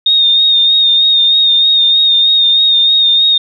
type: tone with vibrato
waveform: sine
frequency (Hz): 3686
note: A#7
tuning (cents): -20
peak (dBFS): -6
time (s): 0.06-3.38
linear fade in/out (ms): 5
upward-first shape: sine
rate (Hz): 3.2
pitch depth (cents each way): 30
effects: none